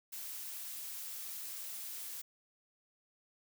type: noise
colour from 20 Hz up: blue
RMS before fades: -44 dBFS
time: 0.12-2.22 s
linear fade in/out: 10 ms
effects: none